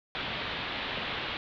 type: low-pass noise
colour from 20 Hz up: white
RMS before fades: -35 dBFS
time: 0.15-1.37 s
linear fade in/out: 0 ms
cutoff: 3800 Hz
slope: 48 dB/octave
effects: none